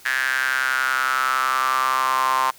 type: tone with high-pass filter sweep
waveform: sawtooth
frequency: 130.81 Hz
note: C3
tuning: in tune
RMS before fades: -21 dBFS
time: 0.05-2.51 s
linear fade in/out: 10 ms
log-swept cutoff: 1700 to 1000 Hz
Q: 7.5
effects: white hiss -48 dBFS RMS until 2.58 s